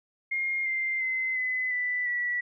sine tone with pitch steps, 2131 / 2093 / 2056 / 2020 / 1983.7 / 1948.5 Hz, C7 / C7 / C7 / B6 / B6 / B6, +31 / 0 / -31 / +39 / +7 / -24 cents, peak -26 dBFS, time 0.31-2.41 s, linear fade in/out 10 ms, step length 350 ms, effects none

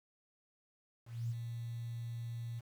sine tone with ADSR envelope, 117 Hz, A#2, 7 cents sharp, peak -33 dBFS, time 1.05-2.61 s, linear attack 250 ms, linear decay 34 ms, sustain -6 dB, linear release 24 ms, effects 10-bit

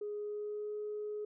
sine tone with pitch glide, 415.9 to 420.5 Hz, G#4 to G#4, +2 to +22 cents, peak -36 dBFS, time 0.01-1.25 s, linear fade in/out 5 ms, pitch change +20 cents, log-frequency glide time 0.16-0.75 s, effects tanh soft clip ceiling -32 dBFS

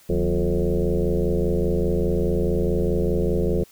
sine tone with frequency modulation, 182.5 Hz, F#3, 24 cents flat, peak -18 dBFS, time 0.09-3.64 s, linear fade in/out 10 ms, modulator 84.9 Hz, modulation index 3.9, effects white hiss -53 dBFS RMS until 3.71 s

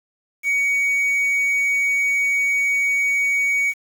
triangle tone with quantisation, 2247 Hz, C#7, 23 cents sharp, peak -15 dBFS, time 0.43-3.74 s, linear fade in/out 50 ms, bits 7, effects none

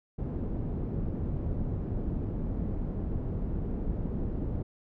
pink low-pass noise, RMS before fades -32 dBFS, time 0.18-4.63 s, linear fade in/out 10 ms, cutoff 310 Hz, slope 12 dB/octave, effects none

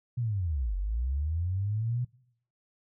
sine linear two-way sweep, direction down then up, 125.7 to 44.78 to 125.7 Hz, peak -27 dBFS, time 0.17-2.05 s, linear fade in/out 10 ms, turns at 0.76 s, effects noise-tail reverb RT60 0.7 s tail -22 dB re dry

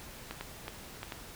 clicks, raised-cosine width 0.3 ms, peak -22 dBFS, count 5, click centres 0.31 / 0.41 / 0.681 / 1.031 / 1.122 s, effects pink hiss -48 dBFS RMS until 1.35 s

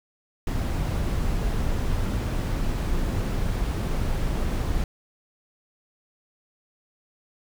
brown noise, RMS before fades -25 dBFS, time 0.47-4.84 s, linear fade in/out 2 ms, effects none

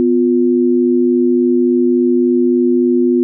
sine tone pair together, 249.9 / 353.4 Hz, B3 / F4, +21 / +21 cents, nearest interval tritone, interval 600 cents, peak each -12 dBFS, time 0-3.23 s, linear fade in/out 0 ms, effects none

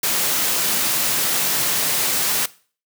white high-pass noise, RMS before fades -20 dBFS, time 0.03-2.46 s, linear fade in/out 5 ms, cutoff 110 Hz, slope 48 dB/octave, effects noise-tail reverb RT60 0.4 s tail -19 dB re dry

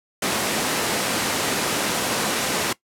pink high-pass noise, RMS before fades -23 dBFS, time 0.22-2.73 s, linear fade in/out 5 ms, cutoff 220 Hz, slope 12 dB/octave, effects noise-tail reverb RT60 0.1 s tail -19 dB re dry + low-pass 12000 Hz 12 dB/octave

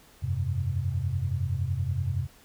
sine chord, F suspended second, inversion none, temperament equal, 87.31 / 98 / 130.81 Hz, F2 / G2 / C3, 0 / 0 / 0 cents, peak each -30 dBFS, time 0.22-2.27 s, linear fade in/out 20 ms, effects pink hiss -56 dBFS RMS until 2.44 s

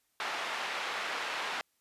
pink band-pass noise, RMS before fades -36 dBFS, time 0.2-1.61 s, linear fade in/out 0 ms, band 840 to 3100 Hz, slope 12 dB/octave, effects white hiss -75 dBFS RMS until 1.8 s + resampled to 32000 Hz

